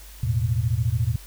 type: chord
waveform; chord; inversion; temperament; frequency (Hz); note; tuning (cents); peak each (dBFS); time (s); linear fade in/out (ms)
sine; E suspended fourth; none; equal with one note detuned; 82.41 / 109.56 / 123.47; E2 / A2 / B2; 0 / -7 / 0; -27 / -23 / -24; 0.23-1.16; 5
effects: added 50 Hz sine -42 dBFS peak until 1.26 s + white hiss -47 dBFS RMS until 1.26 s